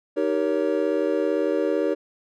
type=chord; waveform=triangle; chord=Eb dominant seventh; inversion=none; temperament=just; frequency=311.1 / 388.9 / 466.7 / 560 Hz; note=Eb4 / G4 / Bb4 / Db5; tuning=0 / -14 / +2 / +18 cents; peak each=-24 dBFS; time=0.16-1.95 s; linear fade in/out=20 ms; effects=none